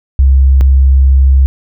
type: tone pair in turn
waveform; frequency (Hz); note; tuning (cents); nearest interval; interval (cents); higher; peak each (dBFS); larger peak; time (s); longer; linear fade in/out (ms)
sine; 66.9 / 66.9; C2 / C2; +39 / +39; unison; 0; neither; -3; neither; 0.19-0.61 / 0.61-1.46; second; 0
effects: none